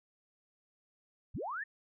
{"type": "linear sweep", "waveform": "sine", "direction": "up", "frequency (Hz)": [37, 1864.7], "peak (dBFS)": -36, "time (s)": [1.34, 1.64], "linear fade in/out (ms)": 10, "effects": []}